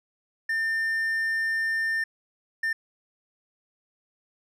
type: tone bursts at uneven times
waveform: triangle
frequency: 1800 Hz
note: A6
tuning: 39 cents sharp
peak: -22 dBFS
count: 2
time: 0.49-2.04 / 2.63-2.73 s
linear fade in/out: 5 ms
effects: none